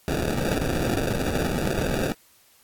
white noise with sample-and-hold, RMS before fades -25 dBFS, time 0.08-2.12 s, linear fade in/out 0 ms, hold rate 1050 Hz, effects white hiss -58 dBFS RMS until 2.63 s + AAC 64 kbps

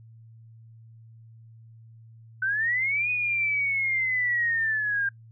sine linear two-way sweep, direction up then down, 1500 to 2489 to 1590 Hz, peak -23 dBFS, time 2.42-5.09 s, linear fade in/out 5 ms, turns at 3.1 s, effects noise-tail reverb RT60 0.1 s tail -21 dB re dry + added 113 Hz sine -47 dBFS peak until 5.31 s

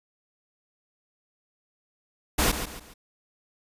pink noise with echo, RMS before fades -22 dBFS, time 2.38-2.52 s, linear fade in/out 10 ms, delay 140 ms, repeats 3, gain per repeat -9 dB, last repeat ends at 2.94 s, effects resampled to 32000 Hz

